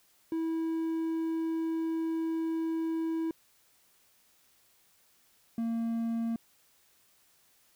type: tone pair in turn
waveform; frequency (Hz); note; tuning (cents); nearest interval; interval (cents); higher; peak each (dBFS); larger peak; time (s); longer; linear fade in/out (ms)
triangle; 325.5 / 229.5; E4 / A#3; -22 / -27; tritone; 605; first; -27; neither; 0.32-3.31 / 5.58-6.36; first; 2
effects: white hiss -66 dBFS RMS until 7.75 s